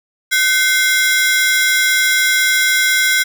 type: ring-modulated tone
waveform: sawtooth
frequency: 1814 Hz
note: A#6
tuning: 48 cents flat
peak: -5 dBFS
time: 0.31-3.24 s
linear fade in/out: 20 ms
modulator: 292 Hz
effects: none